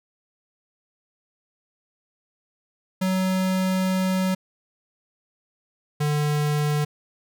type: tone pair in turn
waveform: square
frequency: 187.2 / 148.58 Hz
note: F#3 / D3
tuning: +20 / +20 cents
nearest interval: major third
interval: 400 cents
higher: first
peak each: -21 dBFS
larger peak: neither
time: 3.01-4.35 / 6-6.85 s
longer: first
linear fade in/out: 10 ms
effects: none